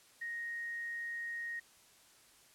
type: tone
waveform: sine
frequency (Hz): 1869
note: A#6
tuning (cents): +4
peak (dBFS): -38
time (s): 0.21-1.6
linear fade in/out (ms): 10
effects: white hiss -63 dBFS RMS until 2.54 s + low-pass 11000 Hz 12 dB/octave